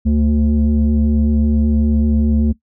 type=tone pair together; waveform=sine; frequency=72.6 / 223 Hz; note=D2 / A3; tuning=-19 / +23 cents; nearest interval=octave + perfect fifth; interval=1942 cents; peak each=-12 dBFS; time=0.05-2.53 s; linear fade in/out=20 ms; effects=noise-tail reverb RT60 0.1 s tail -18 dB re dry + tanh soft clip ceiling -8 dBFS